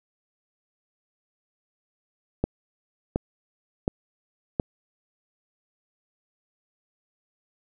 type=click train; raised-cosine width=2 ms; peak=-9 dBFS; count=4; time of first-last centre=2.44-4.598 s; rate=1.39 Hz; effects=none